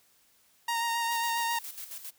sawtooth tone with vibrato, 930 Hz, A#5, 4 cents flat, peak -24 dBFS, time 0.68-1.59 s, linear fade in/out 5 ms, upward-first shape sine, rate 7.4 Hz, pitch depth 18 cents each way
blue noise with tremolo, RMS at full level -40 dBFS, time 1.1-2.11 s, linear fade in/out 20 ms, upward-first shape square, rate 7.4 Hz, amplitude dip 60%
effects white hiss -65 dBFS RMS until 2.18 s

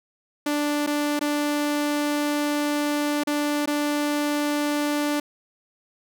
sawtooth tone with dropouts, 293.7 Hz, D4, in tune, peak -18 dBFS, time 0.46-5.2 s, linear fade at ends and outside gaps 5 ms, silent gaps 0.865-0.872 / 1.193-1.21 / 3.236-3.271 / 3.659-3.674 s, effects none

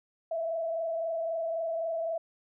sine tone with frequency modulation, 659.3 Hz, E5, in tune, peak -29 dBFS, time 0.31-2.18 s, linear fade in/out 5 ms, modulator 23.8 Hz, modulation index 0.72, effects none

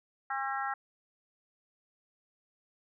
harmonic tone, 270 Hz, C#4, 45 cents flat, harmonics 3 / 4 / 5 / 6 / 7, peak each -35 / -41 / -36 / -40 / -42 dBFS, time 0.3-0.74 s, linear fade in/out 5 ms, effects none

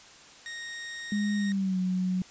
sawtooth tone, 1864.7 Hz, A#6, in tune, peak -33 dBFS, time 0.46-1.52 s, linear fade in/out 0 ms
sine tone with pitch glide, 206.7 to 184.15 Hz, G#3 to F#3, -8 to -8 cents, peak -25 dBFS, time 1.12-2.22 s, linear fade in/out 2 ms, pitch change -200 cents, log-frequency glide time 1.36-1.79 s
effects white hiss -51 dBFS RMS until 2.3 s + resampled to 16000 Hz

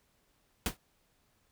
pink noise with exponential decay, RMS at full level -27 dBFS, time 0.66-0.77 s, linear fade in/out 1 ms, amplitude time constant 23 ms, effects pink hiss -72 dBFS RMS until 1.51 s

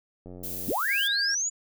click train, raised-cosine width 2 ms, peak -30 dBFS, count 42, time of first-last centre 0.26-0.715 s, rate 90.1 Hz
violet noise, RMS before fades -35 dBFS, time 0.43-1.08 s, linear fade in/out 10 ms
sine linear sweep, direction up, 82.4 to 7040 Hz, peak -25 dBFS, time 0.67-1.5 s, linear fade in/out 20 ms
triangle tone, 1619 Hz, G#6, 45 cents flat, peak -25 dBFS, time 0.88-1.35 s, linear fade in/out 10 ms
effects none

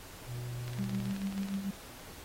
triangle tone, 121.9 Hz, B2, 22 cents flat, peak -35 dBFS, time 0.26-1.14 s, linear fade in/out 50 ms
click train, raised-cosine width 0.2 ms, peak -28 dBFS, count 17, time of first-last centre 0.68-1.54 s, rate 18.6 Hz
sine tone with tremolo, 196 Hz, G3, in tune, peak -30 dBFS, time 0.78-1.71 s, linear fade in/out 10 ms, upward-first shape triangle, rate 6.8 Hz, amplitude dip 65%
effects pink hiss -50 dBFS RMS until 2.24 s + AAC 48 kbps

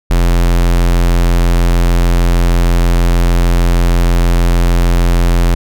square tone, 43.21 Hz, F1, 18 cents flat, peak -8 dBFS, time 0.1-5.55 s, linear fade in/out 10 ms, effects none

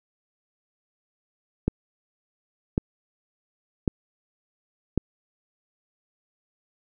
click train, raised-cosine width 3 ms, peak -8 dBFS, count 4, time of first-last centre 1.68-4.977 s, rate 0.91 Hz, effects none

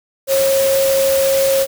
sine tone in noise, 542 Hz, C#5, 39 cents flat, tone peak -12 dBFS, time 0.27-1.67 s, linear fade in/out 50 ms, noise white, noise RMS -22 dBFS, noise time 0.27-1.67 s, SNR +7 dB, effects none

